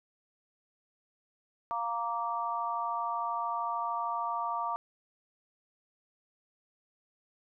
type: chord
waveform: sine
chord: Bb major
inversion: second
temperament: just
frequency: 699.2 / 932.3 / 1165.4 Hz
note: F5 / Bb5 / D6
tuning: +2 / 0 / -14 cents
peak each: -37 / -34 / -34 dBFS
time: 1.71-4.76 s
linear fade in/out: 0 ms
effects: none